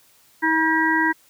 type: harmonic tone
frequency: 320.2 Hz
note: D#4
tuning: 50 cents sharp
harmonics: 1 / 3 / 5 / 6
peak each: -22 / -22 / -22 / -22 dBFS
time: 0.42-1.13 s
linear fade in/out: 20 ms
effects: white hiss -56 dBFS RMS until 1.29 s